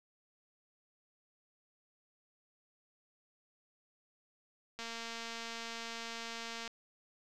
click train, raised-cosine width 0.2 ms, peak -26 dBFS, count 435, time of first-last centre 4.79-6.677 s, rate 230 Hz, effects none

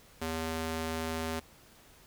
square tone with high-pass filter, 80.8 Hz, E2, 34 cents flat, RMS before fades -35 dBFS, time 0.21-1.4 s, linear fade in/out 10 ms, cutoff 190 Hz, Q 0.53, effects pink hiss -58 dBFS RMS until 2.06 s

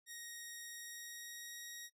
10% pulse tone with pitch glide, 1876 to 1890.1 Hz, A#6 to A#6, +11 to +23 cents, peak -39 dBFS, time 0.06-1.9 s, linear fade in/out 50 ms, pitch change +12 cents, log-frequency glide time 0.61-1.57 s, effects noise-tail reverb RT60 0.1 s tail -18 dB re dry

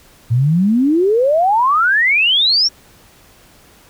sine exponential sweep, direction up, 111.6 to 5670 Hz, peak -10 dBFS, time 0.3-2.69 s, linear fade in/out 20 ms, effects pink hiss -47 dBFS RMS until 3.89 s

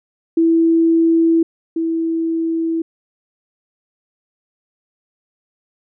sine tone pair in turn, 329.6 / 327.9 Hz, E4 / E4, 0 / -9 cents, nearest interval unison, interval 9 cents, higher first, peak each -10 / -16 dBFS, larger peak first, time 0.37-1.43 / 1.76-2.82 s, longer neither, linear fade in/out 5 ms, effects none

